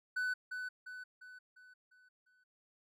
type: tone with echo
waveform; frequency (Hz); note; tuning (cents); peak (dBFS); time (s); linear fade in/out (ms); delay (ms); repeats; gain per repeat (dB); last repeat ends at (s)
triangle; 1498; F#6; +21; -31; 0.16-0.34; 10; 350; 6; -6; 2.44
effects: none